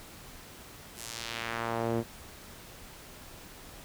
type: tone with band-pass filter sweep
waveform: sawtooth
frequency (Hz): 115.7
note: A#2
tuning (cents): -13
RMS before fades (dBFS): -34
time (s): 0.95-2.04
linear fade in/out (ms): 50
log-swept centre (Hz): 11000 to 320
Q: 1.1
effects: pink hiss -49 dBFS RMS until 3.84 s